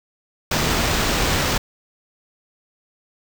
pink noise with sample-and-hold, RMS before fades -20 dBFS, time 0.51-1.58 s, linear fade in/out 5 ms, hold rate 11025 Hz, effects none

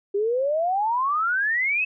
sine exponential sweep, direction up, 392 to 2637 Hz, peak -20 dBFS, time 0.14-1.85 s, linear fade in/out 10 ms, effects none

